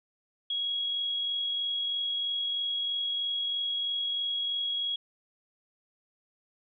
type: tone with amplitude modulation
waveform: sine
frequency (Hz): 3315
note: G#7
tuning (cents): -4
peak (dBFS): -27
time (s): 0.5-4.96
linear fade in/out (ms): 5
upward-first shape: sine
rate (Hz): 43.1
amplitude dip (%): 25
effects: none